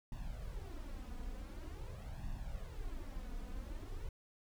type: noise with flanger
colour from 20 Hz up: brown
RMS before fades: -44 dBFS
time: 0.12-4.09 s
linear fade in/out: 2 ms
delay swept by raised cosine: 1.1 to 4.1 ms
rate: 0.46 Hz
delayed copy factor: +0.75
effects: none